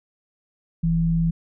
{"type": "tone pair together", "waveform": "sine", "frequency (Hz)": [41.2, 164.81], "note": ["E1", "E3"], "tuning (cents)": [0, 0], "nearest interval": "2 octaves", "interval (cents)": 2400, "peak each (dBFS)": [-26, -18], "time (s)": [0.83, 1.31], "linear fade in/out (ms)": 10, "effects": []}